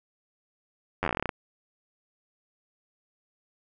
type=slowing click train; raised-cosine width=0.5 ms; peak=-12 dBFS; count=14; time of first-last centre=1.03-1.292 s; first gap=10 ms; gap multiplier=1.11; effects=none